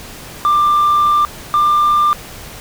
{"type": "tone pair in turn", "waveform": "sine", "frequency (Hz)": [1187, 1191.9], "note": ["D6", "D6"], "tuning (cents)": [18, 25], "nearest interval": "unison", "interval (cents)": 7, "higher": "second", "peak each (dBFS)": -7, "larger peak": "neither", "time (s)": [[0.45, 1.25], [1.54, 2.13]], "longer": "first", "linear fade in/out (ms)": 0, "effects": ["tanh soft clip ceiling -8 dBFS", "pink hiss -33 dBFS RMS until 2.6 s"]}